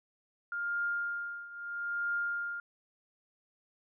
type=tone with tremolo; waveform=sine; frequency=1406 Hz; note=F6; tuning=11 cents sharp; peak=-29 dBFS; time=0.52-2.6 s; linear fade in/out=2 ms; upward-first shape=triangle; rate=0.77 Hz; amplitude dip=85%; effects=none